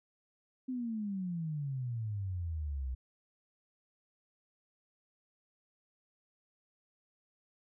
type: exponential sweep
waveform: sine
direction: down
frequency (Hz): 261.8 to 62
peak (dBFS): -34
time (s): 0.68-2.95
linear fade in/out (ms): 10
effects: none